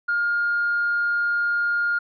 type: tone with hard clipping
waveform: triangle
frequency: 1415 Hz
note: F6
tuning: 22 cents sharp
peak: -20 dBFS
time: 0.08-1.99 s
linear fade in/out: 10 ms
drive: 4 dB
effects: resampled to 11025 Hz